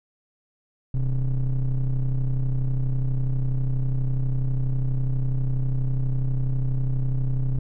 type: ring-modulated tone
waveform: triangle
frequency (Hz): 72.2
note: D2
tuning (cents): -29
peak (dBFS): -15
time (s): 0.94-7.59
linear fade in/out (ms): 5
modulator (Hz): 56.1
effects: none